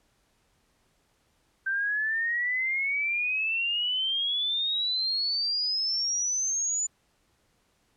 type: exponential sweep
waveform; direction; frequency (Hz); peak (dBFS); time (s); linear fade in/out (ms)
sine; up; 1555 to 7040; -25; 1.66-6.87; 10
effects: pink hiss -69 dBFS RMS until 7.96 s + low-pass 11000 Hz 12 dB/octave